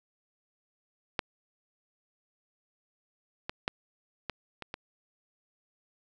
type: clicks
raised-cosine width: 0.3 ms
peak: -11 / -17 / -12 / -17 / -23 / -20 dBFS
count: 6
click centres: 1.192 / 3.495 / 3.679 / 4.297 / 4.623 / 4.741 s
effects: none